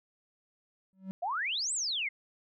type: tone with exponential growth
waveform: triangle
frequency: 190.3 Hz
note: F#3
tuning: 49 cents sharp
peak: -30 dBFS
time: 0.93-1.11 s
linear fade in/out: 0 ms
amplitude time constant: 39 ms
type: exponential two-way sweep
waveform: sine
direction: up then down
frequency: 652 to 8390 to 2017 Hz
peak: -30 dBFS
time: 1.22-2.09 s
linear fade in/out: 10 ms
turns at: 1.73 s
effects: none